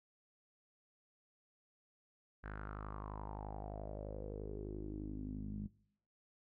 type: tone with low-pass filter sweep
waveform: sawtooth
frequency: 51.6 Hz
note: G#1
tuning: 10 cents flat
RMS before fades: -45 dBFS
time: 2.43-5.68 s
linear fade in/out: 20 ms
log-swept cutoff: 1600 to 200 Hz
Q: 5.9
effects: noise-tail reverb RT60 0.7 s tail -22 dB re dry